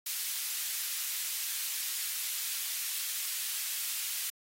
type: high-pass noise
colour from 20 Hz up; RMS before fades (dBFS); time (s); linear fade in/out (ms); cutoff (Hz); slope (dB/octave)
white; -35; 0.06-4.3; 5; 2200; 12
effects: AAC 48 kbps